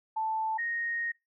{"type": "tone pair in turn", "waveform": "sine", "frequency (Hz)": [880, 1864.7], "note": ["A5", "A#6"], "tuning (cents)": [0, 0], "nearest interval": "octave + minor second", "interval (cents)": 1300, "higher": "second", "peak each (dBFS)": [-28, -30], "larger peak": "first", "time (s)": [[0.16, 0.58], [0.58, 1.12]], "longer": "second", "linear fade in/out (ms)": 10, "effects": ["noise-tail reverb RT60 0.2 s tail -21 dB re dry"]}